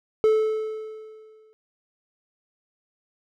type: tone with exponential decay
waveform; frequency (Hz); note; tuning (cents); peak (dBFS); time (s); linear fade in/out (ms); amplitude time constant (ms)
triangle; 435.5; A4; -18; -12; 0.24-1.53; 0; 280
effects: none